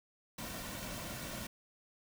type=noise with comb filter; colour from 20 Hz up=pink; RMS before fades=-43 dBFS; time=0.38-1.47 s; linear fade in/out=5 ms; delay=2.4 ms; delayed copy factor=-0.5; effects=none